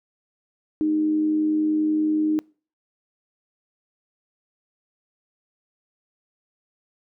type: tone with amplitude modulation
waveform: sine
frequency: 308.7 Hz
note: D#4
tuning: 14 cents flat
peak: -17 dBFS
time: 0.81-2.39 s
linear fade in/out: 0 ms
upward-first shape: sine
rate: 90.6 Hz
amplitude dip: 35%
effects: noise-tail reverb RT60 0.4 s tail -26 dB re dry